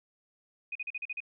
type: tone bursts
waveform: sine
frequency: 2489 Hz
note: D#7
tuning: in tune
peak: -33 dBFS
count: 7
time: 0.72-1.204 s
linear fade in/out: 5 ms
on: 34 ms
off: 41 ms
effects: none